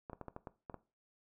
clicks, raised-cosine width 1 ms, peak -30 dBFS, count 8, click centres 0.098 / 0.132 / 0.213 / 0.283 / 0.364 / 0.472 / 0.698 / 0.743 s, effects noise-tail reverb RT60 0.3 s tail -17 dB re dry

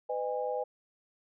sine tone cluster, 502 / 612 / 816 Hz, B4 / D#5 / G#5, +28 / -29 / -31 cents, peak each -33 / -36 / -36 dBFS, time 0.09-0.64 s, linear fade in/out 10 ms, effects none

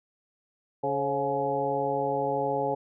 harmonic tone with a mistuned harmonic, 140.9 Hz, C#3, 29 cents sharp, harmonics 1 / 2 / 3 / 4 / 5 / 6, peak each -38 / -36 / -31 / -30 / -34 / -30 dBFS, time 0.83-2.75 s, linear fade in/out 10 ms, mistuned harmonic 4, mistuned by -61 cents, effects none

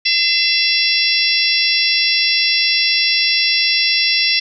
harmonic tone with a mistuned harmonic, 681 Hz, F5, 44 cents flat, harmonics 3 / 4 / 5 / 6 / 7 / 8, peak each -21 / -19 / -21 / -22 / -19 / -18 dBFS, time 0.05-4.4 s, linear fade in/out 10 ms, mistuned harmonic 4, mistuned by -25 cents, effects none

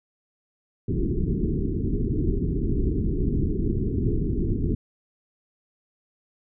pink low-pass noise, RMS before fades -24 dBFS, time 0.88-4.75 s, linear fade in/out 5 ms, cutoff 420 Hz, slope 96 dB/octave, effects none

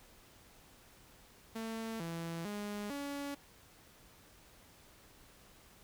sawtooth tone with pitch steps, 224.6 / 166.7 / 206.4 / 283.2 Hz, A3 / E3 / G#3 / C#4, +36 / +20 / -10 / +37 cents, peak -35 dBFS, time 1.55-3.35 s, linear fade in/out 10 ms, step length 450 ms, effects pink hiss -61 dBFS RMS until 5.83 s

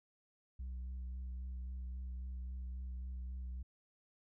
sine tone with vibrato, 63 Hz, B1, 35 cents sharp, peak -38 dBFS, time 0.59-3.63 s, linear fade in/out 10 ms, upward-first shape sine, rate 3.7 Hz, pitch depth 22 cents each way, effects tanh soft clip ceiling -40 dBFS

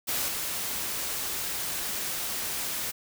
white noise with level steps, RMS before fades -29 / -32 dBFS, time 0.07-2.92 s, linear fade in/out 20 ms, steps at 0.28 s, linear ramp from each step 2 ms, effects none

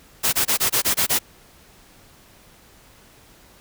white noise bursts, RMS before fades -19 dBFS, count 8, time 0.23-1.191 s, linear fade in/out 20 ms, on 100 ms, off 23 ms, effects pink hiss -51 dBFS RMS until 3.6 s

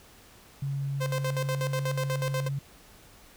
sine tone, 138.59 Hz, C#3, in tune, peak -28 dBFS, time 0.62-2.59 s, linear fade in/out 5 ms
sawtooth tone with tremolo, 519 Hz, C5, 14 cents flat, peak -25 dBFS, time 1-2.49 s, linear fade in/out 20 ms, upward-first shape square, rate 8.2 Hz, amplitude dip 80%
effects pink hiss -54 dBFS RMS until 3.36 s

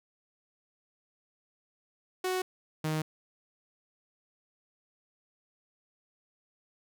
sawtooth tone pair in turn, 370 / 155.86 Hz, F#4 / D#3, 0 / +3 cents, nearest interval octave + minor third, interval 1497 cents, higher first, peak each -25 dBFS, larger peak neither, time 2.24-2.42 / 2.84-3.02 s, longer neither, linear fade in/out 5 ms, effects none

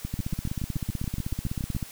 two click trains, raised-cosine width 5 ms, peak -18 / -17 dBFS, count 13 / 28, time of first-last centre 0.05-1.75 / 0.14-1.828 s, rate 7.06 / 16 Hz, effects white hiss -45 dBFS RMS until 1.91 s

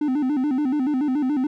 triangle tone with vibrato, 277 Hz, C#4, 1 cent flat, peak -17 dBFS, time 0.01-1.47 s, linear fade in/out 5 ms, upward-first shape square, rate 7 Hz, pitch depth 130 cents each way, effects none

